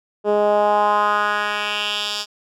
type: tone with band-pass filter sweep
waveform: 10% pulse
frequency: 207.7 Hz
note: G#3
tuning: in tune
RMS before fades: -19 dBFS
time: 0.24-2.26 s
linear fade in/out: 50 ms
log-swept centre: 450 to 4700 Hz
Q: 2.4
effects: none